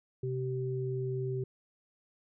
sine tone pair together, 129.2 / 385.2 Hz, C3 / G4, -21 / -30 cents, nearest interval octave + perfect fifth, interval 1891 cents, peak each -33 / -35 dBFS, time 0.23-1.44 s, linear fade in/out 5 ms, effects none

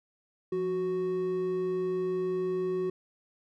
triangle tone pair together, 174.62 / 370 Hz, F3 / F#4, 0 / 0 cents, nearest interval octave + minor second, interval 1300 cents, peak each -36 / -26 dBFS, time 0.52-2.9 s, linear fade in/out 5 ms, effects none

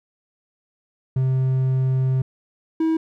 triangle tone pair in turn, 130.81 / 321.9 Hz, C3 / E4, 0 / -41 cents, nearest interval octave + major third, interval 1559 cents, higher second, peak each -15 dBFS, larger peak neither, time 1.16-2.22 / 2.8-2.97 s, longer first, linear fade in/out 5 ms, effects none

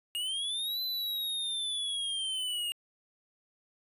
square linear two-way sweep, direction up then down, 2830 to 4049 to 2830 Hz, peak -32 dBFS, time 0.15-2.72 s, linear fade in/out 0 ms, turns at 0.82 s, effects resampled to 32000 Hz

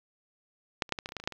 clicks, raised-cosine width 0.2 ms, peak -9 / -29 / -9 / -17 / -17 / -27 / -23 / -17 / -24 / -26 / -10 / -25 dBFS, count 12, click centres 0.822 / 0.892 / 0.923 / 0.988 / 1.059 / 1.09 / 1.121 / 1.167 / 1.2 / 1.239 / 1.275 / 1.323 s, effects low-pass 5000 Hz 12 dB/octave + 8-bit

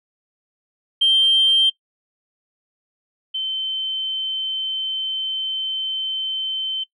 sine tone pair in turn, 3148 / 3085 Hz, G7 / G7, +7 / -28 cents, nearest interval unison, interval 35 cents, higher first, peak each -11 / -21 dBFS, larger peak first, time 1.01-1.7 / 3.34-6.84 s, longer second, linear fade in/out 10 ms, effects noise-tail reverb RT60 0.1 s tail -21 dB re dry + tanh soft clip ceiling -8 dBFS

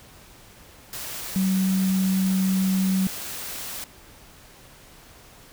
sine tone in noise, 189.5 Hz, F#3, 42 cents sharp, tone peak -19 dBFS, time 1.36-3.07 s, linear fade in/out 0 ms, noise white, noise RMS -34 dBFS, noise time 0.93-3.84 s, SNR +12 dB, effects pink hiss -49 dBFS RMS until 5.52 s

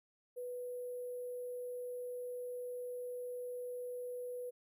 sine tone with sample-and-hold, 493.9 Hz, B4, in tune, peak -40 dBFS, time 0.36-4.51 s, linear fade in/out 20 ms, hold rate 11025 Hz, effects none

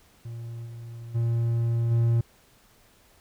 triangle tone with level steps, 116.54 Hz, A#2, in tune, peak -32 / -35 / -20 / -17 dBFS, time 0.25-2.21 s, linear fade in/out 5 ms, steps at 0.65 / 1.14 / 1.9 s, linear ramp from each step 20 ms, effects pink hiss -59 dBFS RMS until 3.2 s

